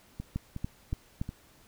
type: two click trains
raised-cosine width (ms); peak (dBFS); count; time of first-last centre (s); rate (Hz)
5; -24 / -19; 4 / 4; 0.2-1.291 / 0.36-1.215; 2.75 / 3.51
effects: pink hiss -60 dBFS RMS until 1.67 s